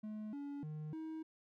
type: tone with pitch steps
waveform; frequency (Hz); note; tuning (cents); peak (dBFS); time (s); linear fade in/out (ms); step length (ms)
triangle; 213.9 / 284.4 / 153.2 / 317.7; A3 / C#4 / D#3 / D#4; -49 / +45 / -27 / +36; -40; 0.03-1.23; 10; 300
effects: none